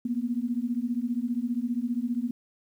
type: beating tone pair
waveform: sine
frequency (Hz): 233.1 / 248.1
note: A#3 / B3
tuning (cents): 0 / +8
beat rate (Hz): 15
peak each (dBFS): -29 / -29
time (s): 0.05-2.31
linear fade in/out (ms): 5
effects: 10-bit